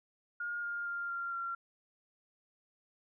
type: tone with pitch steps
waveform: sine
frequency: 1422 / 1409.7 / 1397.6 / 1385.5 / 1373.6 Hz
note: F6 / F6 / F6 / F6 / F6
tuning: +31 / +16 / +1 / -14 / -29 cents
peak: -35 dBFS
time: 0.4-1.55 s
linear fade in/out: 5 ms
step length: 230 ms
effects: none